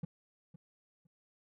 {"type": "tone with echo", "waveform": "triangle", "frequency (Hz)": 164.81, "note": "E3", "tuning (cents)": 0, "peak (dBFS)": -32, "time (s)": [0.03, 0.05], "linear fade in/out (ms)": 5, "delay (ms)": 510, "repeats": 2, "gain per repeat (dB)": -15, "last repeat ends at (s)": 1.07, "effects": []}